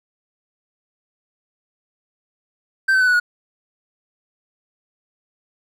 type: tone with pitch steps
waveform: triangle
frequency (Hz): 1558 / 1530.4 / 1503.2 / 1476.5 / 1450.3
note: G6 / G6 / F#6 / F#6 / F#6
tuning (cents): -11 / -42 / +27 / -4 / -35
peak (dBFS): -11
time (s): 2.88-3.2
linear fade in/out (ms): 10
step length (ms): 64
effects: none